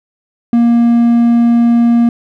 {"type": "tone", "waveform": "triangle", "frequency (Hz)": 235.3, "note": "A#3", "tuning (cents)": 16, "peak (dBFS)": -4, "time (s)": [0.53, 2.09], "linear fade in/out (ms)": 2, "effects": []}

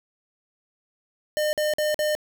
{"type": "tone bursts", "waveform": "square", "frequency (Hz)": 606, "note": "D#5", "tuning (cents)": -46, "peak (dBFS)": -22, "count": 4, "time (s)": [1.37, 2.151], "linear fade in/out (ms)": 0, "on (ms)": 160, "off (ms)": 47, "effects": []}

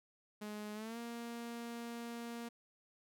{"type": "tone with pitch glide", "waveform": "sawtooth", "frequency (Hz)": [210.3, 234.7], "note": ["G#3", "A#3"], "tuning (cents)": [22, 12], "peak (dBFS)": -39, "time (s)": [0.41, 2.49], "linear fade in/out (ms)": 10, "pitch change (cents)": 190, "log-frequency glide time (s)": [0.74, 0.98], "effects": []}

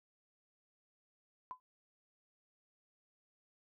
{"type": "tone with exponential decay", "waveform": "sine", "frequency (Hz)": 1011, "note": "B5", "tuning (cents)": 40, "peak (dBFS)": -37, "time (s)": [1.51, 1.6], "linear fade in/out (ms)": 0, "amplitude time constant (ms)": 18, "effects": []}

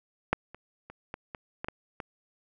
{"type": "clicks", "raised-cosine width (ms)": 0.5, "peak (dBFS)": [-8, -29, -29, -21, -23, -19, -18, -21], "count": 8, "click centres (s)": [0.33, 0.546, 0.9, 1.141, 1.348, 1.645, 1.685, 2.002], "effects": []}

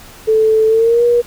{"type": "tone with pitch glide", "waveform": "sine", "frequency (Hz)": [438.7, 478.4], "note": ["A4", "A#4"], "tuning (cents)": [-5, 45], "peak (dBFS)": -8, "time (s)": [0.27, 1.22], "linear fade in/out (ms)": 20, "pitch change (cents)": 150, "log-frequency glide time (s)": [0.67, 1.04], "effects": ["pink hiss -38 dBFS RMS until 1.26 s"]}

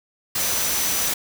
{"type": "tone in noise", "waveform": "sine", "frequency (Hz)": 5950, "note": "F#8", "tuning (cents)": 9, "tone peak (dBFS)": -28, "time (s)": [0.4, 1.09], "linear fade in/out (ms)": 5, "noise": "white", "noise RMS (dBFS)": -23, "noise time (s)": [0.35, 1.14], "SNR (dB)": -8, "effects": []}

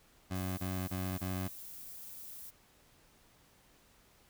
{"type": "tone bursts", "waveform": "20% pulse", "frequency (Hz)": 93, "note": "F#2", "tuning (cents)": 9, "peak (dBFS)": -30, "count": 4, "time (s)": [0.3, 1.486], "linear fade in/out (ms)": 20, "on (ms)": 280, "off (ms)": 22}
{"type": "noise", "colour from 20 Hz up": "violet", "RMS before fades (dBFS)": -48, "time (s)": [0.34, 2.51], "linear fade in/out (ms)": 20}
{"effects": ["pink hiss -65 dBFS RMS until 4.29 s"]}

